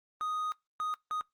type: tone bursts at uneven times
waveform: triangle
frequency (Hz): 1244.5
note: D#6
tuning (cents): 0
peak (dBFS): -29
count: 3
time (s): 0.21-0.52 / 0.8-0.94 / 1.11-1.21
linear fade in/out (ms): 0
effects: noise-tail reverb RT60 0.2 s tail -25 dB re dry + Opus 32 kbps